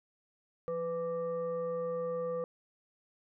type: tone with frequency modulation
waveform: sine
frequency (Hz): 500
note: B4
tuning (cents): +21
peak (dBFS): -32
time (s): 0.68-2.44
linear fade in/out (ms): 0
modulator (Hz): 673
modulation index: 0.5
effects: none